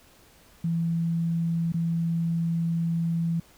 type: tone with dropouts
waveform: sine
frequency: 166.9 Hz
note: E3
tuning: 22 cents sharp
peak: -23 dBFS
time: 0.64-3.4 s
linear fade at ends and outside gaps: 5 ms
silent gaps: 1.722-1.741 s
effects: pink hiss -56 dBFS RMS until 3.57 s